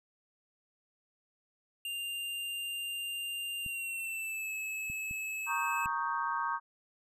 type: tone with pitch glide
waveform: square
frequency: 2794 to 2592 Hz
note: F7 to E7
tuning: 0 to -30 cents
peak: -36 dBFS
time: 1.85-5.86 s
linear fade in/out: 2 ms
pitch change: -130 cents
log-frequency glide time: 3.6-4.53 s
type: clicks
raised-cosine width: 5 ms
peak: -34 dBFS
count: 4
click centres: 3.663 / 4.9 / 5.111 / 5.859 s
type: chord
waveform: sine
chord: Eb dominant seventh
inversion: second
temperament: equal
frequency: 932.3 / 1108.7 / 1244.5 / 1568 Hz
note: Bb5 / Db6 / Eb6 / G6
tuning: 0 / 0 / 0 / 0 cents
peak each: -35 / -35 / -38 / -38 dBFS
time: 5.46-6.6 s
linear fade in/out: 50 ms
effects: none